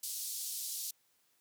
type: band-pass noise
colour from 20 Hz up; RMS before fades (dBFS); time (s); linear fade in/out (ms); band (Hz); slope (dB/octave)
white; -40; 0.03-0.91; 5; 4100 to 14000; 24
effects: white hiss -73 dBFS RMS until 1.4 s + high-pass 100 Hz 12 dB/octave